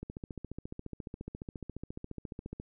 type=click train; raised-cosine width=3 ms; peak=-27 dBFS; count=38; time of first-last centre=0.03-2.599 s; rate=14.4 Hz; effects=none